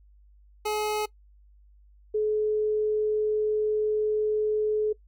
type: tone pair in turn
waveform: 25% pulse / sine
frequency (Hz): 424.4 / 427.1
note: G#4 / G#4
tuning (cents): +38 / +48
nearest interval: unison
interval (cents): 10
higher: second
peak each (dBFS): -22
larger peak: neither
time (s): 0.65-1.06 / 2.14-4.93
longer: second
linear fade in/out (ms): 10
effects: noise-tail reverb RT60 0.1 s tail -21 dB re dry + added 50 Hz sine -53 dBFS peak until 5.07 s

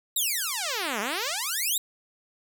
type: exponential two-way sweep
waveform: 5% pulse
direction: down then up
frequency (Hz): 3944 to 196 to 3944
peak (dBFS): -16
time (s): 0.16-1.78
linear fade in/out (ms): 5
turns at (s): 1
effects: none

